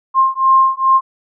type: beating tone pair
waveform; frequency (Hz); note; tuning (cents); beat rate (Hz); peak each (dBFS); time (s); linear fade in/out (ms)
sine; 1059 / 1061.4; C6 / C6; +21 / +24; 2.4; -12; 0.14-1.01; 50
effects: none

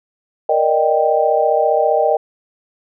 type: chord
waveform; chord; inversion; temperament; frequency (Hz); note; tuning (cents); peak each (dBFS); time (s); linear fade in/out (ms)
sine; Eb major seventh; second; equal; 466.2 / 587.3 / 622.3 / 784; Bb4 / D5 / Eb5 / G5; 0 / 0 / 0 / 0; -18 / -19 / -16 / -17; 0.49-2.17; 5
effects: none

